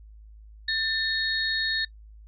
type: tone cluster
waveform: sine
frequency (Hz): 1785 / 3756 / 4297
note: A6 / A#7 / C8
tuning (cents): +24 / +12 / +45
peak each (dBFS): -27 / -30 / -30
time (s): 0.68-1.85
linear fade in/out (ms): 5
effects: noise-tail reverb RT60 0.1 s tail -22 dB re dry + added 53 Hz sine -45 dBFS peak until 2.27 s